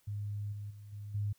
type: tone with level steps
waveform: sine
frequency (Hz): 103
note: G#2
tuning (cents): -14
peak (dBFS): -35 / -39 / -47 / -41 / -31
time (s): 0.07-1.33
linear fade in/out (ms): 10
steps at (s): 0.52 / 0.7 / 0.92 / 1.14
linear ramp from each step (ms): 10
effects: white hiss -71 dBFS RMS until 1.38 s